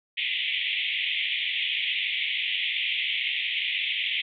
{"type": "band-pass noise", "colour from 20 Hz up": "white", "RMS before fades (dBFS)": -28, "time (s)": [0.17, 4.22], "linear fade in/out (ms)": 10, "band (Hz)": [2000, 3500], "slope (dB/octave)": 96, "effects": []}